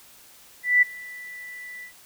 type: tone with ADSR envelope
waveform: sine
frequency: 1975.5 Hz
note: B6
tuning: in tune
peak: -12 dBFS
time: 0.63-1.93 s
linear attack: 190 ms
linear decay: 14 ms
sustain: -24 dB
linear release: 100 ms
effects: white hiss -51 dBFS RMS until 2.05 s